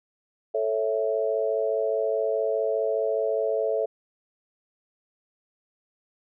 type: chord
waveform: sine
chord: A major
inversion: none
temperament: equal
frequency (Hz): 440 / 554.4 / 659.3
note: A4 / C#5 / E5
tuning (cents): 0 / 0 / 0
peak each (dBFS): -26 / -28 / -27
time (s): 0.54-3.86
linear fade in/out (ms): 10
effects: none